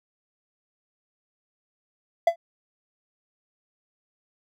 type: tone with exponential decay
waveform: triangle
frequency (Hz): 675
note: E5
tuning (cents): +41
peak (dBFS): -10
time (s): 2.27-2.36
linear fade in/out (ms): 5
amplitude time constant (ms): 19
effects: none